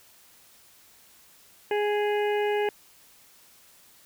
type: harmonic tone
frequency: 415.3 Hz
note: G#4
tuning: in tune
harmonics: 1 / 2 / 4 / 5 / 6 / 7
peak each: -24 / -30 / -36 / -38 / -40 / -41 dBFS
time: 1.71-2.69 s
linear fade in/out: 2 ms
effects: white hiss -56 dBFS RMS until 4.05 s